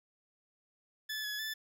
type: tone with pitch steps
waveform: 20% pulse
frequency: 1732 / 1694 / 1749 Hz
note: A6 / G#6 / A6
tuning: -28 / +34 / -11 cents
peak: -31 dBFS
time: 1.09-1.54 s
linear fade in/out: 10 ms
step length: 150 ms
effects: none